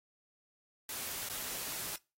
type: noise with dropouts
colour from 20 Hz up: white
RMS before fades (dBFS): -40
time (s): 0.89-1.96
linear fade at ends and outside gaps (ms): 2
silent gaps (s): 1.289-1.297
effects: noise-tail reverb RT60 0.3 s tail -24 dB re dry + AAC 48 kbps